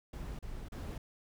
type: noise bursts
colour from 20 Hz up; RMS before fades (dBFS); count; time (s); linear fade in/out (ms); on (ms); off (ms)
brown; -42; 3; 0.13-0.98; 5; 260; 35
effects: none